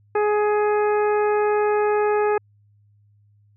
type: harmonic tone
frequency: 418.9 Hz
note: G#4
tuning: 15 cents sharp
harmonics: 1 / 2 / 3 / 4 / 5 / 6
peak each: -18 / -24 / -29 / -32 / -39 / -38 dBFS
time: 0.15-2.38 s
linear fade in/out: 5 ms
effects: added 103 Hz sine -54 dBFS peak until 3.56 s